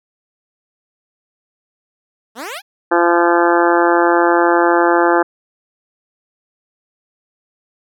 10% pulse exponential sweep, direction up, 208.7 to 880 Hz, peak -17 dBFS, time 2.35-2.62 s, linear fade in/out 50 ms
harmonic tone, 171.9 Hz, F3, 27 cents flat, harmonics 2 / 3 / 4 / 5 / 6 / 7 / 8 / 9 / 10, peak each -14 / -18 / -19 / -17 / -22 / -21 / -23 / -21 / -25 dBFS, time 2.91-5.23 s, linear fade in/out 10 ms
effects none

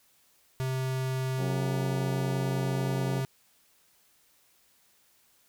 square tone with pitch glide, 130.81 to 132.87 Hz, C3 to C3, 0 to +27 cents, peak -29 dBFS, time 0.6-3.25 s, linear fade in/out 0 ms, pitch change +27 cents, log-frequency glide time 1.42-1.59 s
harmonic tone, 91.2 Hz, F#2, 24 cents flat, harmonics 2 / 3 / 4 / 5 / 6 / 7 / 8 / 9 / 10, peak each -35 / -38 / -41 / -42 / -42 / -49 / -46 / -47 / -50 dBFS, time 1.37-3.23 s, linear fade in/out 50 ms
effects white hiss -65 dBFS RMS until 5.48 s

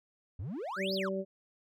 triangle exponential two-way sweep, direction up then down, 77.78 to 5330 to 951 Hz, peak -34 dBFS, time 0.39-1.09 s, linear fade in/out 5 ms, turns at 0.94 s
harmonic tone, 192.2 Hz, G3, 34 cents flat, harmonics 1 / 2 / 3, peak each -36 / -36 / -36 dBFS, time 0.76-1.25 s, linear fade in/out 50 ms
effects none

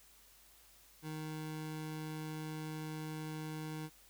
25% pulse tone, 155.56 Hz, D#3, in tune, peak -37 dBFS, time 1.02-3.9 s, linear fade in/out 50 ms, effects added 50 Hz sine -70 dBFS peak until 4.09 s + white hiss -63 dBFS RMS until 4.09 s

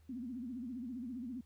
sine tone with vibrato, 246 Hz, B3, 7 cents flat, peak -40 dBFS, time 0.09-1.41 s, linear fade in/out 5 ms, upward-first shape sine, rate 15 Hz, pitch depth 150 cents each way, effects added 79 Hz sine -61 dBFS peak until 1.45 s + pink hiss -75 dBFS RMS until 1.45 s

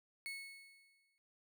35% pulse tone with exponential decay, 2200 Hz, C#7, 14 cents flat, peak -39 dBFS, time 0.26-1.18 s, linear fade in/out 0 ms, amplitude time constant 200 ms, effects none

